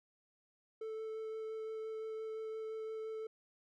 triangle tone with vibrato, 440 Hz, A4, in tune, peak -38 dBFS, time 0.81-3.27 s, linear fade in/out 5 ms, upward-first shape sine, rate 5.8 Hz, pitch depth 8 cents each way, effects none

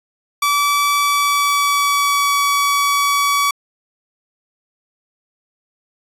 sawtooth tone with pitch glide, 1152 to 1137.5 Hz, D6 to C#6, -34 to +44 cents, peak -10 dBFS, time 0.42-3.51 s, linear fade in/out 5 ms, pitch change -22 cents, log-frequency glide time 0.93-2.35 s, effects resampled to 32000 Hz

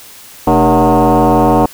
sine tone with frequency modulation, 220 Hz, A3, in tune, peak -5 dBFS, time 0.47-1.66 s, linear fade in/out 5 ms, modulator 173 Hz, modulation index 4.4, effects tanh soft clip ceiling -2 dBFS + white hiss -36 dBFS RMS until 1.73 s

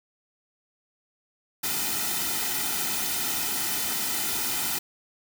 white noise with comb filter, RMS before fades -28 dBFS, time 1.63-4.79 s, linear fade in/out 10 ms, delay 1.8 ms, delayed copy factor -0.7, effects none

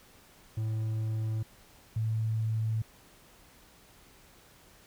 triangle / sine tone pair in turn, 110 / 110.77 Hz, A2 / A2, 0 / +12 cents, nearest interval unison, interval 12 cents, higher second, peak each -27 dBFS, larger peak neither, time 0.57-1.43 / 1.96-2.82 s, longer neither, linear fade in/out 5 ms, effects pink hiss -58 dBFS RMS until 4.86 s

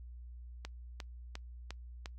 click train, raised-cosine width 0.2 ms, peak -25 dBFS, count 5, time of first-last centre 0.65-2.058 s, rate 2.84 Hz, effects noise-tail reverb RT60 0.1 s tail -23 dB re dry + added 60 Hz sine -46 dBFS peak until 2.18 s

